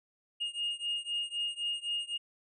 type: beating tone pair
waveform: triangle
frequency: 2845 / 2848.9 Hz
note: F7 / F7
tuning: +31 / +34 cents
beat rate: 3.9 Hz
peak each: -33 / -34 dBFS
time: 0.4-2.18 s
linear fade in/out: 20 ms
effects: tanh soft clip ceiling -24 dBFS + resampled to 24000 Hz